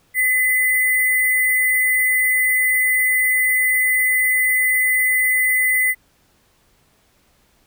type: tone with sample-and-hold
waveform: sine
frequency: 2021 Hz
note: B6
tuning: 39 cents sharp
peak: -14 dBFS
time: 0.14-5.95 s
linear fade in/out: 50 ms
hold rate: 11025 Hz
effects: pink hiss -59 dBFS RMS until 7.66 s